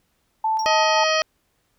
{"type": "tone with tremolo", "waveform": "sine", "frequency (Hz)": 880, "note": "A5", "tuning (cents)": 0, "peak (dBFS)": -18, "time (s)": [0.44, 1.04], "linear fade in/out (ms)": 5, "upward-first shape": "square", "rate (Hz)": 3.8, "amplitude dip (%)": 30}
{"type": "tone with exponential decay", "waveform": "triangle", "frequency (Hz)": 5588, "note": "F8", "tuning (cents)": 0, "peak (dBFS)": -23, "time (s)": [0.59, 0.71], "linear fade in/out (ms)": 5, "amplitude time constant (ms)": 24}
{"type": "harmonic tone", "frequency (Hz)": 630, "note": "D#5", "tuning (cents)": 21, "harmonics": [1, 2, 3, 4, 5, 7, 8, 9], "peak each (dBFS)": [-21, -24, -26, -27, -28, -29, -30, -31], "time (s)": [0.66, 1.22], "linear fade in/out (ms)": 0}
{"effects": ["pink hiss -68 dBFS RMS until 1.78 s"]}